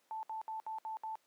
sine tone bursts, 880 Hz, A5, in tune, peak -38 dBFS, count 6, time 0.11-1.155 s, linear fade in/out 0 ms, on 120 ms, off 65 ms, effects pink hiss -73 dBFS RMS until 1.26 s + high-pass 400 Hz 12 dB/octave

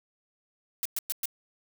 blue noise bursts, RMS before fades -30 dBFS, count 4, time 0.83-1.256 s, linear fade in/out 0 ms, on 24 ms, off 110 ms, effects none

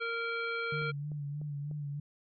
harmonic tone, 463.1 Hz, A#4, 11 cents flat, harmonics 1 / 3 / 5 / 7 / 9, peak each -38 / -35 / -39 / -47 / -50 dBFS, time 0-0.92 s, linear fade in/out 20 ms
sine tone with vibrato, 146.1 Hz, D3, 9 cents flat, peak -35 dBFS, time 0.72-2 s, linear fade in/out 5 ms, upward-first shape sine, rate 3.2 Hz, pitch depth 45 cents each way
click train, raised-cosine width 2 ms, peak -38 dBFS, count 4, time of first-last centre 0.82-1.713 s, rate 3.36 Hz
effects none

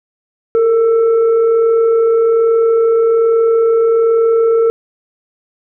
sine tone with frequency modulation, 457.1 Hz, A#4, 34 cents flat, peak -8 dBFS, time 0.55-4.7 s, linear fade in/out 0 ms, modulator 873 Hz, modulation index 0.29, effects none

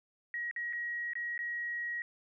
sine tone with dropouts, 1900 Hz, A#6, 33 cents sharp, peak -34 dBFS, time 0.34-2.02 s, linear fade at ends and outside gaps 1 ms, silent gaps 0.512-0.562 / 0.727-0.732 / 1.134-1.154 / 1.378-1.39 s, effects none

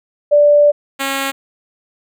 sine / 5% pulse tone pair in turn, 586 / 272.7 Hz, D5 / C#4, -4 / -28 cents, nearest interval octave + minor second, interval 1324 cents, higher first, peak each -6 dBFS, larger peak neither, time 0.31-0.72 / 0.99-1.32 s, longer first, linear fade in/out 20 ms, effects none

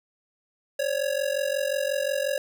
square ring-modulated tone, 557 Hz, C#5, 8 cents sharp, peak -22 dBFS, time 0.79-2.38 s, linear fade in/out 2 ms, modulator 22.8 Hz, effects none

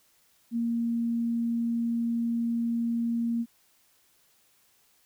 sine tone, 233.1 Hz, A#3, in tune, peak -25 dBFS, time 0.51-3.46 s, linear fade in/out 50 ms, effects white hiss -65 dBFS RMS until 5.05 s

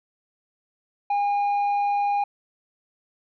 sine tone with tanh clipping, 813 Hz, G#5, 37 cents flat, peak -21 dBFS, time 1.1-2.24 s, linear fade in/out 5 ms, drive 4 dB, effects none

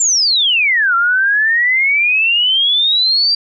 sine exponential two-way sweep, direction down then up, 7459 to 1357 to 4757 Hz, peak -10 dBFS, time 0-3.35 s, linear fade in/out 5 ms, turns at 0.95 s, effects none

